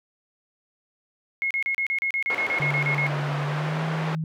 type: tone bursts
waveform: sine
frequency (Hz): 2165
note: C#7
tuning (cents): -41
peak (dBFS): -22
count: 14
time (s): 1.42-3.066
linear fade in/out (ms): 0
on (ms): 86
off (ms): 34
type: band-pass noise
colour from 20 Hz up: pink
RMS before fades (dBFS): -32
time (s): 2.3-4.15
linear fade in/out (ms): 0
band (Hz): 430 to 2000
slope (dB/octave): 12
type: tone with pitch glide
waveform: sine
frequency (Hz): 145.8 to 159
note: D3 to D#3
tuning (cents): -12 to +38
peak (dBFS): -25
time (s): 2.6-4.24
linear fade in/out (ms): 2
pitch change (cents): +150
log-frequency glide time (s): 3.45-3.82
effects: none